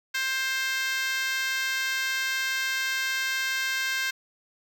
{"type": "tone with high-pass filter", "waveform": "5% pulse", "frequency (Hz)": 527, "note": "C5", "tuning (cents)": 12, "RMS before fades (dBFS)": -28, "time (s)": [0.14, 4.11], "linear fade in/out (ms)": 10, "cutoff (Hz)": 1600, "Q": 3.4, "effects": []}